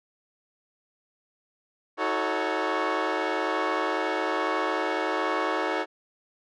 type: chord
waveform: 15% pulse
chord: D# half-diminished seventh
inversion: none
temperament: equal with one note detuned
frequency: 318 / 370 / 440 / 554.4 Hz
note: D#4 / F#4 / A4 / C#5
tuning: +38 / 0 / 0 / 0 cents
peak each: -24 dBFS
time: 1.97-5.86 s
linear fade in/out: 50 ms
effects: low-pass 3000 Hz 12 dB/octave